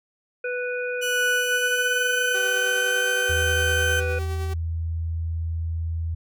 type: harmonic tone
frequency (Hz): 493.9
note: B4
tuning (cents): 0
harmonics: 1 / 3 / 5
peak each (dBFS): -27 / -30 / -34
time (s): 0.44-4.19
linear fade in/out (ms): 5
type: tone with pitch glide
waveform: 35% pulse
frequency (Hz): 1480 to 1536.6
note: F#6 to G6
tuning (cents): 0 to -35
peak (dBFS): -20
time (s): 1.01-4.01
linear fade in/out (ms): 20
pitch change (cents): +65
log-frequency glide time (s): 1.24-3.07
type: tone with tremolo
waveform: sawtooth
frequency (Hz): 384.3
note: G4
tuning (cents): -34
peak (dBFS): -28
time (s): 2.34-4.54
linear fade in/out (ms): 10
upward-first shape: sine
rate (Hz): 9.7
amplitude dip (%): 35
type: tone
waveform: sine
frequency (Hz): 82.2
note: E2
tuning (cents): -4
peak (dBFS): -24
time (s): 3.29-6.15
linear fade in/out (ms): 10
effects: none